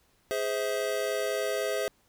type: chord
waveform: square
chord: Ab augmented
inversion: none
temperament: just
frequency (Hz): 415.3 / 519.1 / 648.9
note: Ab4 / C5 / E5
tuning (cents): 0 / -14 / -27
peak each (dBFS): -33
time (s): 0.31-1.88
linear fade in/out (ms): 0
effects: pink hiss -67 dBFS RMS until 2.08 s